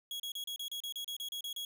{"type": "tone bursts", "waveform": "40% pulse", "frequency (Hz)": 3322, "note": "G#7", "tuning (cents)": 0, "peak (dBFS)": -37, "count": 13, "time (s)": [0.11, 1.65], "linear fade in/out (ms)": 2, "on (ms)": 88, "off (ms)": 33, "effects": []}